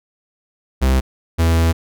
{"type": "tone pair in turn", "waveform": "45% pulse", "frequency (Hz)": [65.5, 82.52], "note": ["C2", "E2"], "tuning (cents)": [2, 2], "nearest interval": "major third", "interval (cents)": 400, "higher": "second", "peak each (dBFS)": -12, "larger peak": "neither", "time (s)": [[0.81, 1.01], [1.38, 1.73]], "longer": "second", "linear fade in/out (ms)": 20, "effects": []}